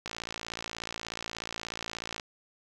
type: click train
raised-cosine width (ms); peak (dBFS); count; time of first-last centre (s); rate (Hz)
0.2; -18; 122; 0.06-2.198; 56.6
effects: none